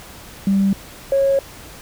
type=tone pair in turn; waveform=sine; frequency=196 / 547.8 Hz; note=G3 / C#5; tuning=0 / -21 cents; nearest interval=octave + tritone; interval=1779 cents; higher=second; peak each=-12 dBFS; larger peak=neither; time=0.47-0.73 / 1.12-1.39 s; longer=second; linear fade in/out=2 ms; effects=tanh soft clip ceiling -8 dBFS + pink hiss -39 dBFS RMS until 1.81 s